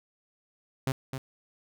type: tone with echo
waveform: sawtooth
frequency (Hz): 132.9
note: C3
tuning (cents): +27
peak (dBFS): -22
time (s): 0.87-0.92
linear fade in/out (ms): 2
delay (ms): 260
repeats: 1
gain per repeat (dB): -7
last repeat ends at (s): 1.18
effects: none